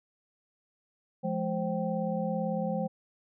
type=tone cluster; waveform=sine; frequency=173.2 / 211.2 / 526 / 777 Hz; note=F3 / G#3 / C5 / G5; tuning=-14 / +29 / +9 / -16 cents; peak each=-33 / -33 / -33 / -37 dBFS; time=1.23-2.88 s; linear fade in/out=20 ms; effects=none